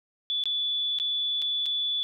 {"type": "tone with dropouts", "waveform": "sine", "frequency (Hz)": 3455, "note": "A7", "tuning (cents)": -32, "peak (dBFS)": -25, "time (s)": [0.3, 2.03], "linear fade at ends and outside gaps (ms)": 0, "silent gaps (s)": [[0.438, 0.456], [0.987, 0.999], [1.418, 1.422], [1.658, 1.663]], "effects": []}